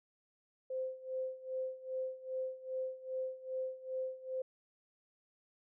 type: tone with tremolo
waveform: sine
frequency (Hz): 519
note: C5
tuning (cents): -14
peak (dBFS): -34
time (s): 0.7-4.42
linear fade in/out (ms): 5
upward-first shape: sine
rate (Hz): 2.5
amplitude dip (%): 85
effects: none